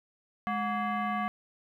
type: tone with frequency modulation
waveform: sine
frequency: 210 Hz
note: G#3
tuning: 19 cents sharp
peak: -28 dBFS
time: 0.47-1.28 s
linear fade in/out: 0 ms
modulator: 937 Hz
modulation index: 1.5
effects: 11-bit